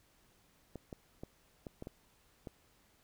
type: clicks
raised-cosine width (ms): 2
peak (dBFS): -30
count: 7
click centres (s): 0.757 / 0.928 / 1.235 / 1.668 / 1.824 / 1.871 / 2.472
effects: pink hiss -69 dBFS RMS until 3.03 s